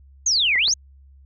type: exponential two-way sweep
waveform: sine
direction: down then up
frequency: 6720 to 1900 to 6720 Hz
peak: -16 dBFS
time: 0.26-0.74 s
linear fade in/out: 5 ms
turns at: 0.57 s
type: clicks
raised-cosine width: 0.5 ms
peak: -22 dBFS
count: 2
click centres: 0.557 / 0.681 s
effects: added 68 Hz sine -46 dBFS peak until 1.25 s